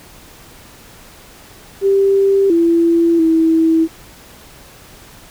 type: tone with pitch steps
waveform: sine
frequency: 392.8 / 336 / 324.4 Hz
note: G4 / E4 / E4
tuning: +4 / +33 / -28 cents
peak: -9 dBFS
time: 1.81-3.88 s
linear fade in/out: 50 ms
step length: 690 ms
effects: pink hiss -41 dBFS RMS until 5.3 s